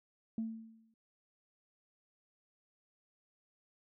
sine tone with exponential decay, 223.9 Hz, A3, 30 cents sharp, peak -31 dBFS, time 0.38-0.94 s, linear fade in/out 2 ms, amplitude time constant 120 ms, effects tanh soft clip ceiling -29 dBFS

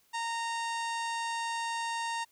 harmonic tone, 924 Hz, A#5, 16 cents flat, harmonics 1 / 2 / 3 / 4 / 5 / 6 / 7 / 8 / 9 / 10, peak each -33 / -39 / -43 / -45 / -47 / -49 / -50 / -51 / -52 / -53 dBFS, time 0.13-2.25 s, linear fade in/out 20 ms, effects white hiss -68 dBFS RMS until 2.31 s

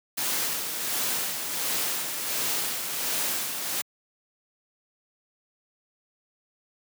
white noise with tremolo, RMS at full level -27 dBFS, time 0.17-3.82 s, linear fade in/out 10 ms, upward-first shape sine, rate 1.4 Hz, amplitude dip 45%, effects high-pass 150 Hz 12 dB/octave

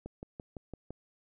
click train, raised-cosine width 2 ms, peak -28 dBFS, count 6, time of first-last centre 0.06-0.906 s, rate 5.91 Hz, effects none

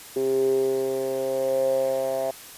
10% pulse tone with band-pass filter sweep, 132.8 Hz, C3, 26 cents sharp, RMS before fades -24 dBFS, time 0.16-2.31 s, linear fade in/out 5 ms, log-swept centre 370 to 620 Hz, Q 8.4, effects white hiss -43 dBFS RMS until 2.57 s + resampled to 32000 Hz

